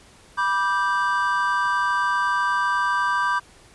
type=chord; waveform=triangle; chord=G major; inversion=first; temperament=just; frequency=980 / 1176 / 1568 Hz; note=B5 / D6 / G6; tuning=-14 / +2 / 0 cents; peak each=-22 dBFS; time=0.37-3.4 s; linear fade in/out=20 ms; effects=pink hiss -51 dBFS RMS until 3.74 s + resampled to 24000 Hz